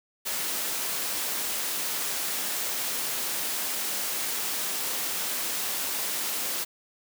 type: high-pass noise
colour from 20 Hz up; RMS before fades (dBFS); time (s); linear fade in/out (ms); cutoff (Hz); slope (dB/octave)
white; -30; 0.25-6.65; 20; 200; 12
effects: none